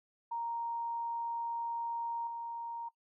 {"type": "tone with level steps", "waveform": "sine", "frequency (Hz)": 932.3, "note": "A#5", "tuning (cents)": 0, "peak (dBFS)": [-34, -38], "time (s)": [0.31, 2.89], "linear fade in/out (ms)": 10, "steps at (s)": 2.27, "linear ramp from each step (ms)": 2, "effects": ["noise-tail reverb RT60 0.1 s tail -19 dB re dry"]}